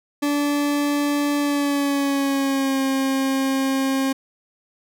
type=tone with pitch glide; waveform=40% pulse; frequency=289.4 to 268.5 Hz; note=D4 to C4; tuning=-25 to +45 cents; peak=-18 dBFS; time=0.22-4.13 s; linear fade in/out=10 ms; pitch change=-130 cents; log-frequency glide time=1.39-2.81 s; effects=none